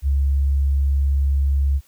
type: tone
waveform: sine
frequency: 69.3 Hz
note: C#2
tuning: in tune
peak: -15 dBFS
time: 0.02-1.81 s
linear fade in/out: 50 ms
effects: white hiss -57 dBFS RMS until 1.87 s